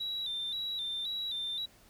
sine tone with vibrato, 3733 Hz, A#7, 2 cents sharp, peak -32 dBFS, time 0-1.66 s, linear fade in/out 10 ms, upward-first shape square, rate 1.9 Hz, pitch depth 71 cents each way, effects tanh soft clip ceiling -30 dBFS + pink hiss -61 dBFS RMS until 1.89 s

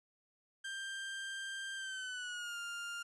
30% pulse tone with pitch glide, 1583 to 1402.2 Hz, G6 to F6, +17 to +7 cents, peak -38 dBFS, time 0.64-3.03 s, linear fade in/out 10 ms, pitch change -210 cents, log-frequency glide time 1.76-2.58 s, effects resampled to 24000 Hz + 13-bit

